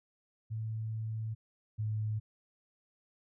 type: tone pair in turn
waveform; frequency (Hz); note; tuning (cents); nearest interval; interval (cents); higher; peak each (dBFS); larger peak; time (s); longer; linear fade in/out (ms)
sine; 110.5 / 107.85; A2 / A2; +8 / -34; unison; 42; first; -34 / -31; second; 0.5-1.35 / 1.78-2.2; first; 20
effects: none